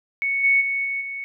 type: tone with level steps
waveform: sine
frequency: 2217 Hz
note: C#7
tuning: in tune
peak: -20 / -14 / -21 / -23 / -28 dBFS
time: 0.22-1.24 s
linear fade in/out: 0 ms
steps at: 0.43 / 0.6 / 0.84 / 1 s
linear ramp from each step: 20 ms
effects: none